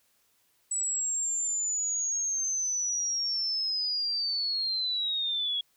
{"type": "linear sweep", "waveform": "sine", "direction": "down", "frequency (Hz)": [7902, 3321], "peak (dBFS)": -27, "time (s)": [0.71, 5.61], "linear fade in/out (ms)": 5, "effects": ["white hiss -69 dBFS RMS until 5.76 s"]}